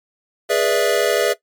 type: chord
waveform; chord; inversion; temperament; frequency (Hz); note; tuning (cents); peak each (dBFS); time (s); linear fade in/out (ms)
square; E dominant seventh; first; equal with one note detuned; 415.3 / 488.8 / 587.3 / 659.3; G#4 / B4 / D5 / E5; 0 / -18 / 0 / 0; -21; 0.49-1.34; 20
effects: noise-tail reverb RT60 0.1 s tail -17 dB re dry + MP3 96 kbps